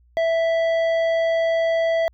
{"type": "tone with tanh clipping", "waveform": "triangle", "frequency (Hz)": 659.3, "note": "E5", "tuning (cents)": 0, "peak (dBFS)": -19, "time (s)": [0.17, 2.08], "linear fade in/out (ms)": 0, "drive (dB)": 14, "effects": ["added 60 Hz sine -53 dBFS peak until 2.13 s"]}